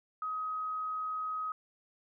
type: tone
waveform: sine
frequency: 1263 Hz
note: D#6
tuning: 26 cents sharp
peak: -33 dBFS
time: 0.22-1.52 s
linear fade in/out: 2 ms
effects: none